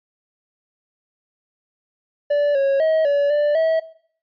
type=tone with pitch steps; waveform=triangle; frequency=581 / 549 / 636 / 571 / 589 / 646 Hz; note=D5 / C#5 / D#5 / D5 / D5 / E5; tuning=-19 / -17 / +38 / -49 / +5 / -35 cents; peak=-13 dBFS; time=2.3-3.8 s; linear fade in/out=10 ms; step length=250 ms; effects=noise-tail reverb RT60 0.6 s tail -19 dB re dry + resampled to 11025 Hz